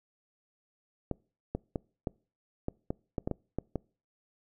clicks, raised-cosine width 2 ms, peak -18 dBFS, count 11, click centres 1.113 / 1.55 / 1.758 / 2.072 / 2.684 / 2.905 / 3.182 / 3.275 / 3.313 / 3.586 / 3.757 s, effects noise-tail reverb RT60 0.4 s tail -26 dB re dry

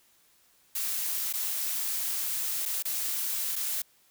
blue noise with dropouts, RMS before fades -31 dBFS, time 0.75-3.82 s, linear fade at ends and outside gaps 5 ms, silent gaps 1.328-1.336 / 2.655-2.658 / 2.825-2.852 / 3.557-3.561 s, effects white hiss -64 dBFS RMS until 4.1 s

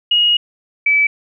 sine tone pair in turn, 2881 / 2301 Hz, F#7 / D7, -47 / -36 cents, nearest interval major third, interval 389 cents, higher first, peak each -10 dBFS, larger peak neither, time 0.11-0.37 / 0.86-1.07 s, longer first, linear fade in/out 5 ms, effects none

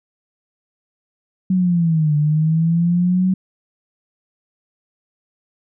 sine linear two-way sweep, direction down then up, 188.4 to 147.5 to 188.4 Hz, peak -13 dBFS, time 1.5-3.34 s, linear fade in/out 5 ms, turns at 2.16 s, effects none

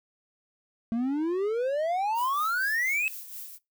triangle exponential sweep, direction up, 222.9 to 2631 Hz, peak -23 dBFS, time 0.92-3.08 s, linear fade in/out 0 ms
violet noise with tremolo, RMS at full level -39 dBFS, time 2.14-3.59 s, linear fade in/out 50 ms, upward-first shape sine, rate 4.2 Hz, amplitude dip 50%
effects noise-tail reverb RT60 0.2 s tail -21 dB re dry

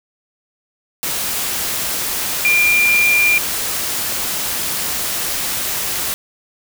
sine tone in noise, 2393 Hz, D7, 32 cents sharp, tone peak -11 dBFS, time 2.45-3.38 s, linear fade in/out 0 ms, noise white, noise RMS -21 dBFS, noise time 1.03-6.14 s, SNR +7 dB, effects none

